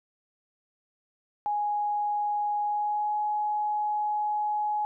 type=tone with pitch glide; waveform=sine; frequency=830.6 to 840.7 Hz; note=G#5 to G#5; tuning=0 to +21 cents; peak=-25 dBFS; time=1.46-4.85 s; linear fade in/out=0 ms; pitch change=+21 cents; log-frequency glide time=2.62-3.16 s; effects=none